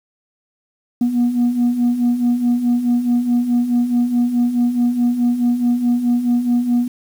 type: beating tone pair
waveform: sine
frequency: 238.4 / 243.1 Hz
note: A#3 / B3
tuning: +39 / -27 cents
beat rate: 4.7 Hz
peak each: -19 / -13 dBFS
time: 1.01-6.88 s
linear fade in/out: 5 ms
effects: tanh soft clip ceiling -10 dBFS + 7-bit